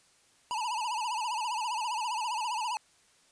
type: tone with vibrato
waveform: square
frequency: 920 Hz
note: A#5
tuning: 23 cents flat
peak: -31 dBFS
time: 0.51-2.77 s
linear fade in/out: 0 ms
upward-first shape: sine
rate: 15 Hz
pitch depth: 140 cents each way
effects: white hiss -64 dBFS RMS until 3.31 s + resampled to 22050 Hz